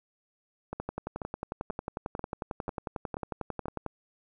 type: two click trains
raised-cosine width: 1 ms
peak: -21 / -19 dBFS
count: 7 / 35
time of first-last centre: 0.73-3.657 / 0.8-3.863 s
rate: 2.05 / 11.1 Hz
effects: none